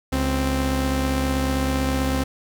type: tone pair together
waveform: sawtooth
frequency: 69.29 / 261.6 Hz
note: C#2 / C4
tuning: 0 / 0 cents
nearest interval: octave + major seventh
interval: 2300 cents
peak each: -19 dBFS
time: 0.12-2.24 s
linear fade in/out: 10 ms
effects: none